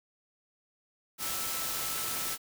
sine tone in noise, 1318.5 Hz, E6, in tune, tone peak -44 dBFS, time 1.18-2.38 s, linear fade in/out 50 ms, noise white, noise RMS -34 dBFS, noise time 1.18-2.38 s, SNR -13 dB, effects none

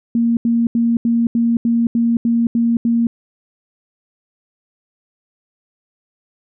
sine tone bursts, 233.1 Hz, A#3, in tune, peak -12 dBFS, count 10, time 0.15-3.07 s, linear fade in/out 2 ms, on 220 ms, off 80 ms, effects none

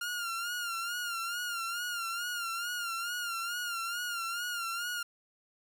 sawtooth tone with vibrato, 1402 Hz, F6, 6 cents sharp, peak -30 dBFS, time 0.01-5.03 s, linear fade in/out 5 ms, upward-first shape sine, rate 2.3 Hz, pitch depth 64 cents each way, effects none

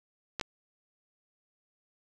clicks, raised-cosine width 0.2 ms, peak -15 dBFS, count 2, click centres 0.397 / 0.412 s, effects none

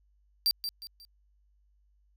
45% pulse tone with echo, 4699 Hz, D8, in tune, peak -22 dBFS, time 0.46-0.51 s, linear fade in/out 0 ms, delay 180 ms, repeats 3, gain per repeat -9 dB, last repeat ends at 1.05 s, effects added 50 Hz sine -64 dBFS peak until 2.16 s

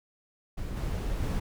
brown noise with level steps, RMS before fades -35 / -31 / -29 dBFS, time 0.57-1.4 s, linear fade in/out 10 ms, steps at 0.76 / 1.22 s, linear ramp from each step 10 ms, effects none

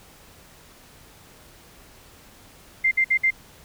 sine tone bursts, 2093 Hz, C7, in tune, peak -16 dBFS, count 4, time 2.84-3.307 s, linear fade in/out 10 ms, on 74 ms, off 57 ms, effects pink hiss -50 dBFS RMS until 3.64 s

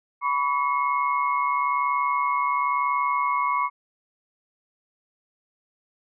sine tone cluster, 989 / 1130 / 2176 Hz, B5 / C#6 / C#7, +2 / +33 / -33 cents, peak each -25 / -23 / -31 dBFS, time 0.21-3.7 s, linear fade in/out 50 ms, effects none

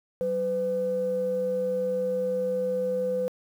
sine tone pair together, 188.97 / 505 Hz, F#3 / B4, +37 / +39 cents, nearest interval octave + perfect fourth, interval 1702 cents, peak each -34 / -24 dBFS, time 0.21-3.28 s, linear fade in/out 0 ms, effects tanh soft clip ceiling -18 dBFS + 9-bit

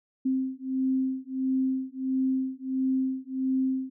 sine beating tone pair, 261.6 / 263.1 Hz, C4 / C4, 0 / +10 cents, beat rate 1.5 Hz, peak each -28 dBFS, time 0.25-3.9 s, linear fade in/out 10 ms, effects none

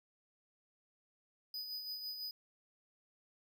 square tone with tremolo, 4979 Hz, D#8, in tune, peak -40 dBFS, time 1.54-2.31 s, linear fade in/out 2 ms, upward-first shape sine, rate 6 Hz, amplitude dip 45%, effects none

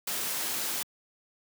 white noise, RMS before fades -32 dBFS, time 0.07-0.83 s, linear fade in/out 5 ms, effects high-pass 150 Hz 12 dB/octave

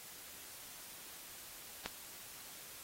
click, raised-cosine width 0.2 ms, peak -20 dBFS, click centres 1.86 s, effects white hiss -52 dBFS RMS until 2.83 s + AAC 48 kbps

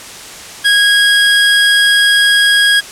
25% pulse tone, 1645 Hz, G#6, 17 cents flat, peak -3 dBFS, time 0.64-2.81 s, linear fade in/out 20 ms, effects white hiss -30 dBFS RMS until 2.91 s + low-pass 9000 Hz 12 dB/octave

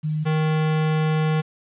sine / square tone pair in turn, 153.9 / 156.05 Hz, D#3 / D#3, -19 / +5 cents, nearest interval unison, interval 24 cents, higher second, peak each -21 / -19 dBFS, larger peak second, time 0.03-0.25 / 0.25-1.42 s, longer second, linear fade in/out 20 ms, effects resampled to 8000 Hz + 9-bit

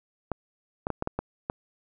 clicks, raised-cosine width 1 ms, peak -14 dBFS, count 7, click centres 0.317 / 0.869 / 0.903 / 1.024 / 1.074 / 1.19 / 1.499 s, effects none

